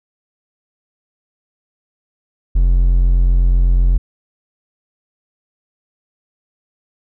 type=tone; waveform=triangle; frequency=44 Hz; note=F1; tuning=14 cents sharp; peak=-7 dBFS; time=2.55-3.98 s; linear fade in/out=10 ms; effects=none